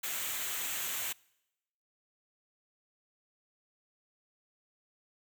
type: noise with comb filter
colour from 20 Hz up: white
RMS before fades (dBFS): -36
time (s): 0.03-1.13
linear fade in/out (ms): 10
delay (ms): 0.2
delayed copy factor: -0.55
effects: noise-tail reverb RT60 0.9 s tail -25 dB re dry